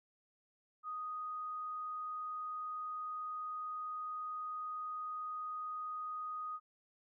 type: tone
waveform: sine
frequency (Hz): 1244.5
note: D#6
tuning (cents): 0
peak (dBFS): -39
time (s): 0.83-6.6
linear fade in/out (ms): 50
effects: none